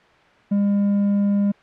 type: tone with hard clipping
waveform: sine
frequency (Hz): 201.9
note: G#3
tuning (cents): -49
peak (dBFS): -17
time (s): 0.51-1.52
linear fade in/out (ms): 10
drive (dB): 3
effects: white hiss -52 dBFS RMS until 1.62 s + low-pass 2000 Hz 12 dB/octave